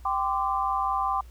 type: chord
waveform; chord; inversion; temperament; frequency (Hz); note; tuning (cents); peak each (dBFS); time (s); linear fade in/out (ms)
sine; G suspended fourth; none; equal with one note detuned; 784 / 1029.7 / 1174.7; G5 / C6 / D6; 0 / -28 / 0; -28; 0.05-1.21; 5
effects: added 60 Hz sine -43 dBFS peak until 1.3 s + pink hiss -59 dBFS RMS until 1.3 s